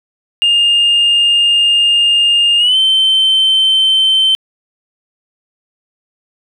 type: tone with pitch glide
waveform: sine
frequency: 2821 to 3094 Hz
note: F7 to G7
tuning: +17 to -23 cents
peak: -6 dBFS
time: 0.42-4.35 s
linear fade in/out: 0 ms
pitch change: +160 cents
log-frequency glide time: 2.58-2.77 s
effects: tanh soft clip ceiling -5 dBFS + 8-bit